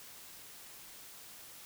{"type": "silence", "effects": ["white hiss -52 dBFS RMS until 1.65 s"]}